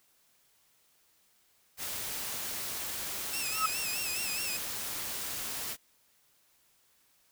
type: noise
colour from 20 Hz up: white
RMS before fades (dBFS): -37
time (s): 1.77-5.77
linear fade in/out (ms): 50
type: tone with vibrato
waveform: 15% pulse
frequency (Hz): 2610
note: E7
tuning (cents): -18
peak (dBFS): -27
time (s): 3.33-4.57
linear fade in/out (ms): 5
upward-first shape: sine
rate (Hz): 4.8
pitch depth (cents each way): 94
type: tone with exponential growth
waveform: sine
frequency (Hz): 1284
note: E6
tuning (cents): -46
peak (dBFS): -22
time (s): 3.47-3.66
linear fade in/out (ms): 5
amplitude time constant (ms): 40
effects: white hiss -68 dBFS RMS until 7.31 s